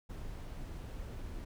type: noise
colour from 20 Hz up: brown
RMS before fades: -43 dBFS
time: 0.09-1.45 s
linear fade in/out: 10 ms
effects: none